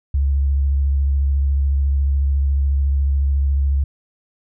sine tone with vibrato, 69.3 Hz, C#2, in tune, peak -14 dBFS, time 0.14-3.84 s, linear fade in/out 5 ms, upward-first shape sine, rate 14 Hz, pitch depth 31 cents each way, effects none

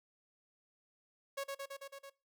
sawtooth tone with echo, 552 Hz, C#5, 7 cents flat, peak -33 dBFS, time 1.37-1.44 s, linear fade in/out 10 ms, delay 110 ms, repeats 6, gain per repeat -2 dB, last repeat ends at 2.1 s, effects noise-tail reverb RT60 0.3 s tail -21 dB re dry

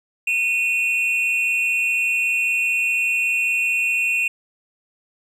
triangle tone pair together, 2489 / 2714 Hz, D#7 / E7, 0 / +50 cents, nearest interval minor second, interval 150 cents, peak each -19 dBFS, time 0.27-4.28 s, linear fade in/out 5 ms, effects none

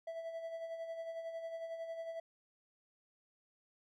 triangle tone with tremolo, 659.3 Hz, E5, in tune, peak -37 dBFS, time 0.07-2.2 s, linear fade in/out 5 ms, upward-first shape sine, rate 11 Hz, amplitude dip 50%, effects none

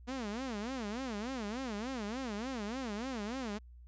sawtooth tone with vibrato, 233.5 Hz, A#3, 3 cents sharp, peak -33 dBFS, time 0.07-3.59 s, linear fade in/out 20 ms, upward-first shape sine, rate 3.4 Hz, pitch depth 250 cents each way, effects added 60 Hz sine -51 dBFS peak until 3.87 s + resampled to 16000 Hz

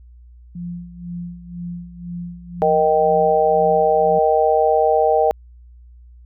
sine tone with tremolo, 174.3 Hz, F3, 3 cents flat, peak -25 dBFS, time 0.55-4.19 s, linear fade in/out 5 ms, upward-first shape sine, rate 2 Hz, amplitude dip 75%
harmonic tone, 155.8 Hz, D#3, 3 cents sharp, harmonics 3 / 4 / 5, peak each -17 / -17 / -17 dBFS, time 2.62-5.31 s, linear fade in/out 0 ms
effects added 60 Hz sine -41 dBFS peak until 6.25 s

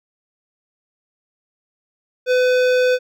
sine tone with hard clipping, 503 Hz, B4, 32 cents sharp, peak -15 dBFS, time 2.26-2.99 s, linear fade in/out 50 ms, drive 16 dB, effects none

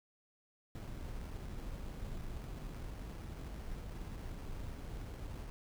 brown noise with sample-and-hold, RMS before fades -44 dBFS, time 0.75-5.5 s, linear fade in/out 0 ms, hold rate 3675 Hz, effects none

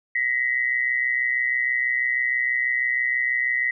sine tone pair together, 1895.8 / 2022 Hz, A#6 / B6, +29 / +40 cents, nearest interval minor second, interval 111 cents, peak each -23 dBFS, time 0.15-3.71 s, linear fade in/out 5 ms, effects none

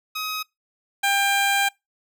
15% pulse tone pair in turn, 1264 / 796.3 Hz, D#6 / G5, +27 / +27 cents, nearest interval minor sixth, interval 800 cents, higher first, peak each -20 / -12 dBFS, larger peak second, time 0.15-0.43 / 1.03-1.69 s, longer second, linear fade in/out 10 ms, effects noise-tail reverb RT60 0.2 s tail -25 dB re dry

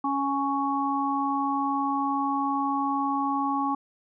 harmonic tone, 277.6 Hz, C#4, 3 cents sharp, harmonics 1 / 3 / 4, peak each -28 / -28 / -28 dBFS, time 0.04-3.75 s, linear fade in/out 5 ms, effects none

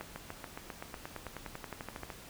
accelerating click train, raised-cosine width 0.5 ms, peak -25 dBFS, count 21, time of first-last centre 0.01-2.102 s, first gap 150 ms, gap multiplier 0.96, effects pink hiss -51 dBFS RMS until 2.29 s

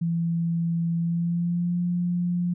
sine tone with pitch glide, 167.9 to 175.84 Hz, E3 to F3, +32 to +12 cents, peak -22 dBFS, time 0.01-2.54 s, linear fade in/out 10 ms, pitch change +80 cents, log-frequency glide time 0.97-1.8 s, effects none

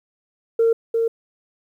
sine tone with echo, 457.1 Hz, A#4, 34 cents flat, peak -12 dBFS, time 0.59-0.73 s, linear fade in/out 5 ms, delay 350 ms, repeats 1, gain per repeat -4 dB, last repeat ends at 1.08 s, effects tanh soft clip ceiling -10 dBFS + 9-bit

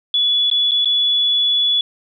sine tone with dropouts, 3418 Hz, G#7, 49 cents sharp, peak -13 dBFS, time 0.14-1.81 s, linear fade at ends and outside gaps 2 ms, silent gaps 0.501-0.513 / 0.711-0.717 / 0.847-0.856 s, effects none

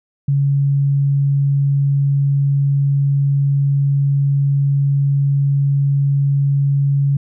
sine tone, 140 Hz, C#3, 18 cents sharp, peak -12 dBFS, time 0.28-7.17 s, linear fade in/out 5 ms, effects none

